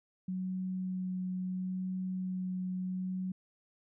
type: tone with vibrato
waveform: sine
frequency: 185 Hz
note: F#3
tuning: in tune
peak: -33 dBFS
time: 0.28-3.32 s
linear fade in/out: 5 ms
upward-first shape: sine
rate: 0.74 Hz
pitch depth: 9 cents each way
effects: none